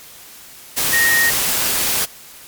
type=tone in noise; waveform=sine; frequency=1864.7 Hz; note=A#6; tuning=in tune; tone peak=-13 dBFS; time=0.92-1.31 s; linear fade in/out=20 ms; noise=white; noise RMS=-18 dBFS; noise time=0.76-2.06 s; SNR=+2 dB; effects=white hiss -40 dBFS RMS until 2.47 s + MP3 96 kbps